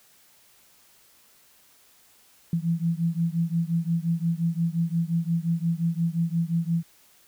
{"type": "beating tone pair", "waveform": "sine", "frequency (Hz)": [165, 170.7], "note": ["E3", "F3"], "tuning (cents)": [2, -39], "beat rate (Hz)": 5.7, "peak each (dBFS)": [-25, -26], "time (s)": [2.53, 6.83], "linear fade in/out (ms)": 2, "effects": ["white hiss -58 dBFS RMS until 7.27 s"]}